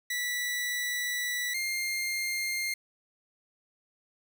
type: tone pair in turn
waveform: sawtooth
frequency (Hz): 1961 / 2114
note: B6 / C7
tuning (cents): -13 / +17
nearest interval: minor second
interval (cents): 130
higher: second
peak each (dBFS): -26 / -26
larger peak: neither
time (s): 0.1-1.54 / 1.54-2.74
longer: first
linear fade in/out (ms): 5
effects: none